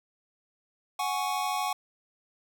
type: chord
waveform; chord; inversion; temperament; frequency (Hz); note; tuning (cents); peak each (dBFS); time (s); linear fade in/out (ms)
square; F# suspended second; none; just; 740 / 832.5 / 1110; F#5 / G#5 / C#6; 0 / +4 / +2; -33; 0.99-1.73; 5
effects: none